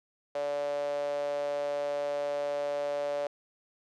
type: tone with high-pass filter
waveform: sawtooth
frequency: 144.2 Hz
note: D3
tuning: 31 cents flat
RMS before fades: -32 dBFS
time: 0.35-3.27 s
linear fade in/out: 2 ms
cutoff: 570 Hz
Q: 8.7
effects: low-pass 6000 Hz 12 dB/octave